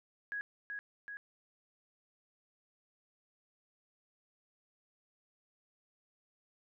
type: tone with echo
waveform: sine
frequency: 1661.2 Hz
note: G#6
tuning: in tune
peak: -36 dBFS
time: 0.32-0.41 s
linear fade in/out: 0 ms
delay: 380 ms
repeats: 2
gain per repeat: -3 dB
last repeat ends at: 1.17 s
effects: none